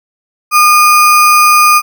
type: tone with sample-and-hold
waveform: sine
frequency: 1215 Hz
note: D#6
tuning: 42 cents flat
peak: -3 dBFS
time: 0.51-1.82 s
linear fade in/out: 50 ms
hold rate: 3675 Hz
effects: none